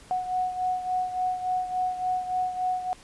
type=beating tone pair; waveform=sine; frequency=735 / 738.5 Hz; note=F#5 / F#5; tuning=-12 / -3 cents; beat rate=3.5 Hz; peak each=-26 / -32 dBFS; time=0.11-2.93 s; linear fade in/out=0 ms; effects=pink hiss -51 dBFS RMS until 3.03 s + resampled to 24000 Hz